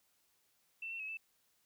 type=tone with pitch steps; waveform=sine; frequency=2678 / 2706 / 2567 / 2641 Hz; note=E7 / E7 / E7 / E7; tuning=+27 / +45 / -47 / +3 cents; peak=-40 dBFS; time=0.82-1.172 s; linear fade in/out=5 ms; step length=88 ms; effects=white hiss -75 dBFS RMS until 1.65 s